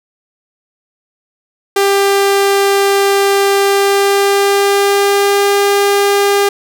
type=tone with pitch glide; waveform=sawtooth; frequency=396.8 to 402.1 Hz; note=G4 to G4; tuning=+21 to +44 cents; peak=-5 dBFS; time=1.76-6.49 s; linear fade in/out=5 ms; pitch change=+23 cents; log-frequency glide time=3.59-5.55 s; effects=none